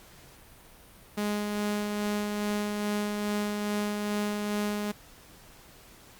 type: tone with tremolo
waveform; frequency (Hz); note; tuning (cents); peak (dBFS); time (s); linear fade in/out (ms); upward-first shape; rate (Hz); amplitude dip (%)
sawtooth; 207.7; G#3; 0; -23; 1.17-4.92; 10; sine; 2.4; 30
effects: pink hiss -53 dBFS RMS until 6.19 s + Opus 48 kbps